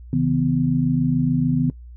sine tone cluster, 135.3 / 162.3 / 249.5 Hz, C#3 / E3 / B3, -42 / -27 / +18 cents, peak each -22 / -21 / -20 dBFS, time 0.13-1.7 s, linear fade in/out 2 ms, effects noise-tail reverb RT60 0.1 s tail -19 dB re dry + added 60 Hz sine -37 dBFS peak until 1.96 s

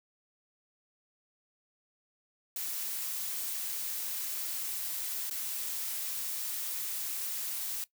blue noise with dropouts, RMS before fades -36 dBFS, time 2.56-7.84 s, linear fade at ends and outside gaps 2 ms, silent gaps 5.298-5.309 s, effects noise-tail reverb RT60 0.1 s tail -18 dB re dry

